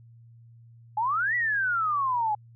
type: exponential two-way sweep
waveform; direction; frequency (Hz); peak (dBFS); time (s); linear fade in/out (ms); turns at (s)
sine; up then down; 825 to 1975.5 to 825; -23; 0.97-2.35; 5; 1.35
effects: added 116 Hz sine -49 dBFS peak until 2.55 s